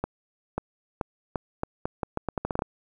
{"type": "accelerating click train", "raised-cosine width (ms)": 1, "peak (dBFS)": -13, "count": 15, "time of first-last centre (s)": [0.04, 2.621], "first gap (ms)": 540, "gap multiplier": 0.8, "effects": ["9-bit"]}